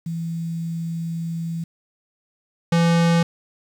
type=tone pair in turn; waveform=sine / square; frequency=166.1 / 168.71 Hz; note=E3 / E3; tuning=+13 / +40 cents; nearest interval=unison; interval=27 cents; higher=second; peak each=-24 / -15 dBFS; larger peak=second; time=0.06-1.64 / 2.72-3.23 s; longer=first; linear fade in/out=5 ms; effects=low-pass 7000 Hz 12 dB/octave + 8-bit